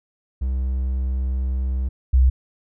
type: tone pair in turn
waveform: triangle / sine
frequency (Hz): 64.6 / 64.23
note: C2 / C2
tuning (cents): -21 / -31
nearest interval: unison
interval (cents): 10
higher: first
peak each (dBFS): -18 / -11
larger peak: second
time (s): 0.41-1.89 / 2.13-2.3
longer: first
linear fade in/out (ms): 10
effects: none